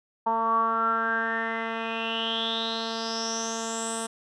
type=tone with low-pass filter sweep; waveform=10% pulse; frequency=226.4 Hz; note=A3; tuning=50 cents sharp; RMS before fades=-28 dBFS; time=0.26-4.07 s; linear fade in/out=10 ms; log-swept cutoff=950 to 8900 Hz; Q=9.9; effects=none